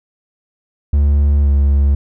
triangle tone with pitch glide, 71.9 to 70.18 Hz, D2 to C#2, -36 to +22 cents, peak -7 dBFS, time 0.93-1.95 s, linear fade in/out 5 ms, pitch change -42 cents, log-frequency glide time 1.42-1.48 s, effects none

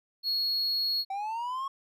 triangle tone, 4324 Hz, C#8, 44 cents flat, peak -25 dBFS, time 0.23-1.05 s, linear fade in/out 50 ms
triangle linear sweep, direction up, 764 to 1102 Hz, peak -29 dBFS, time 1.1-1.68 s, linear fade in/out 5 ms
effects none

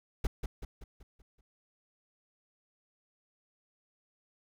brown noise with echo, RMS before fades -27 dBFS, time 0.24-0.27 s, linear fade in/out 5 ms, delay 190 ms, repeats 6, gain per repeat -6 dB, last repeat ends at 1.41 s, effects none

